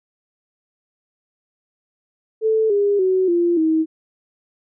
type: tone with pitch steps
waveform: sine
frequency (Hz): 440 / 405.8 / 374.3 / 345.2 / 318.4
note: A4 / G#4 / F#4 / F4 / D#4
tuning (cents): 0 / -40 / +20 / -20 / +40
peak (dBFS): -14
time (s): 2.41-3.86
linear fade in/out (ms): 50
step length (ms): 290
effects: none